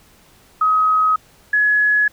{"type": "tone pair in turn", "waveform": "sine", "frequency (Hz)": [1267, 1691.2], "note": ["D#6", "G#6"], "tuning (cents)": [31, 31], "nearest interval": "perfect fourth", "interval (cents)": 500, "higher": "second", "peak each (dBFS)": -12, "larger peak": "neither", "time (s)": [[0.61, 1.16], [1.53, 2.08]], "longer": "neither", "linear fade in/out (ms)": 5, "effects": ["pink hiss -51 dBFS RMS until 2.12 s"]}